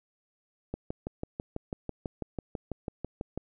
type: click train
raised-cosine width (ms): 2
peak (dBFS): -20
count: 17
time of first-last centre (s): 0.74-3.376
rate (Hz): 6.07
effects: none